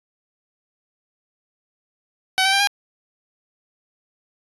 10% pulse tone with pitch steps, 757 / 773.8 / 791 / 808.5 Hz, F#5 / G5 / G5 / G#5, +39 / -23 / +15 / -47 cents, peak -7 dBFS, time 2.38-2.672 s, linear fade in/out 0 ms, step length 73 ms, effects resampled to 24000 Hz

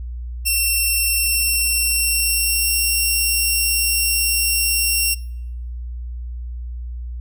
5% pulse tone with pitch glide, 2710 to 2738 Hz, E7 to F7, +47 to -35 cents, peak -8 dBFS, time 0.45-5.15 s, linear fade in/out 20 ms, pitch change +18 cents, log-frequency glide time 1.18-2.86 s, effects noise-tail reverb RT60 0.8 s tail -24 dB re dry + added 60 Hz sine -26 dBFS peak until 7.2 s

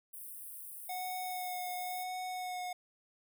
white high-pass noise, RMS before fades -47 dBFS, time 0.13-2.04 s, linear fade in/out 10 ms, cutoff 8600 Hz, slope 96 dB/octave
square tone with vibrato, 731 Hz, F#5, 21 cents flat, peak -38 dBFS, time 0.89-2.73 s, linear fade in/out 5 ms, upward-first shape sine, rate 0.95 Hz, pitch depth 16 cents each way
effects none

